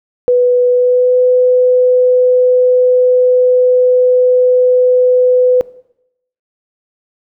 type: tone with pitch glide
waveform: sine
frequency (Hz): 493.9 to 501.7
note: B4 to B4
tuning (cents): 0 to +27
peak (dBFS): -6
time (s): 0.28-5.61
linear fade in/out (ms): 0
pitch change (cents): +27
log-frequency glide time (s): 0.69-1.18
effects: noise-tail reverb RT60 0.8 s tail -20 dB re dry